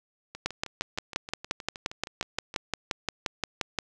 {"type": "two click trains", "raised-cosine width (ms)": 0.2, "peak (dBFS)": [-10, -22], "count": [20, 15], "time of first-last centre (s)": [[0.46, 3.787], [0.35, 2.541]], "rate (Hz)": [5.71, 6.39], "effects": []}